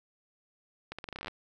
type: accelerating click train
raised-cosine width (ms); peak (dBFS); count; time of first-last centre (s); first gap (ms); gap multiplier
0.3; -23; 13; 0.92-1.282; 66; 0.84
effects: none